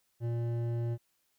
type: tone with hard clipping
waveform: triangle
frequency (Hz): 117.6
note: A#2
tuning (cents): +16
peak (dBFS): -32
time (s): 0.2-0.98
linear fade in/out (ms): 50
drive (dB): 14
effects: white hiss -75 dBFS RMS until 1.38 s